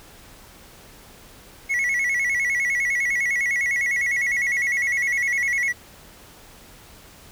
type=tone with vibrato; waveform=triangle; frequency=2063 Hz; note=C7; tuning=25 cents flat; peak=-18 dBFS; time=1.69-5.73 s; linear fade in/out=20 ms; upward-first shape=square; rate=9.9 Hz; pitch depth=98 cents each way; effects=pink hiss -47 dBFS RMS until 7.31 s